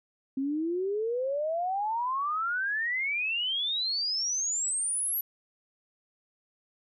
sine exponential sweep, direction up, 262.8 to 11960 Hz, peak -27 dBFS, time 0.37-5.21 s, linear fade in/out 5 ms, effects none

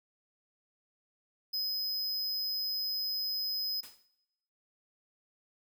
square tone, 5050 Hz, D#8, 25 cents sharp, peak -32 dBFS, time 1.53-3.81 s, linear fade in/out 10 ms
white noise with exponential decay, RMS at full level -46 dBFS, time 3.83-4.07 s, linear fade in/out 5 ms, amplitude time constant 52 ms
effects noise-tail reverb RT60 0.8 s tail -18 dB re dry

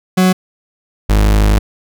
40% pulse tone pair in turn, 185 / 51.91 Hz, F#3 / G#1, 0 / 0 cents, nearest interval octave + minor seventh, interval 2200 cents, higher first, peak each -7 dBFS, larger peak neither, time 0.17-0.33 / 1.09-1.59 s, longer second, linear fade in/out 10 ms, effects none

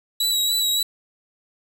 sawtooth tone with vibrato, 3900 Hz, B7, 23 cents flat, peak -16 dBFS, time 0.2-0.83 s, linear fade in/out 5 ms, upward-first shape sine, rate 3.5 Hz, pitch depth 31 cents each way, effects none

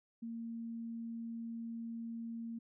sine tone, 230 Hz, A#3, 23 cents flat, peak -40 dBFS, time 0.22-2.59 s, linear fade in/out 10 ms, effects none

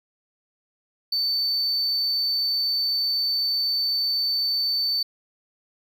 triangle tone, 4534 Hz, C#8, 38 cents sharp, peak -20 dBFS, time 1.12-5.03 s, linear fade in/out 5 ms, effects none

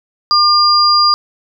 sine tone pair together, 1200 / 4800 Hz, D6 / D8, +37 / +37 cents, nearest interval 2 octaves, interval 2400 cents, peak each -10 dBFS, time 0.31-1.14 s, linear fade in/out 0 ms, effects none

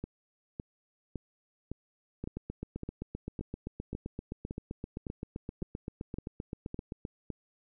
two click trains, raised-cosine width 3 ms, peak -24 / -24 dBFS, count 14 / 38, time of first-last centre 0.04-7.303 / 2.24-7.051 s, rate 1.79 / 7.69 Hz, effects none

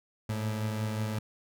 30% pulse beating tone pair, 107.7 / 113.2 Hz, A2 / A2, -37 / +50 cents, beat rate 5.5 Hz, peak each -28 / -37 dBFS, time 0.29-1.19 s, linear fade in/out 5 ms, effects none

